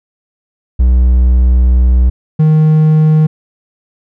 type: tone pair in turn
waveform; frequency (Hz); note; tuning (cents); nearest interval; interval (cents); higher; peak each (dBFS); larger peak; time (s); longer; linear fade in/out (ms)
triangle; 62 / 155.51; B1 / D#3; +7 / -1; octave + major third; 1592; second; -3; neither; 0.79-2.1 / 2.39-3.27; first; 10
effects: none